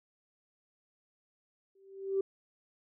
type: tone with exponential growth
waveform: sine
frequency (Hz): 388.7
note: G4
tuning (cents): -15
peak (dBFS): -24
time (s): 1.75-2.21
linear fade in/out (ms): 5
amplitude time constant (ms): 99
effects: tanh soft clip ceiling -20 dBFS